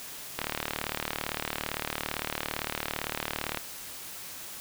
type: click train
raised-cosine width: 0.3 ms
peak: -13 dBFS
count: 121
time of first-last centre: 0.39-3.573 s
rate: 37.7 Hz
effects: white hiss -42 dBFS RMS until 4.6 s